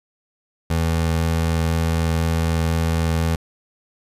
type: tone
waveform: 25% pulse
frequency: 82 Hz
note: E2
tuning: 9 cents flat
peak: -14 dBFS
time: 0.7-3.36 s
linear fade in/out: 5 ms
effects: resampled to 32000 Hz